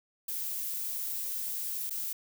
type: noise with dropouts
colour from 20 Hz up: violet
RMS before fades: -35 dBFS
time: 0.28-2.13 s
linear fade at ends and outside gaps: 5 ms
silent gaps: 1.897-1.906 s
effects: none